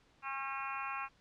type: harmonic tone with a mistuned harmonic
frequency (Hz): 271.8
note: C#4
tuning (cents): -34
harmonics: 3 / 4 / 5 / 6 / 7 / 8 / 9 / 10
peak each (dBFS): -45 / -41 / -44 / -48 / -53 / -52 / -45 / -48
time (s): 0.22-1.09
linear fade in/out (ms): 50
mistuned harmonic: 6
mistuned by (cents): -23
effects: pink hiss -68 dBFS RMS until 1.2 s + low-pass 5000 Hz 12 dB/octave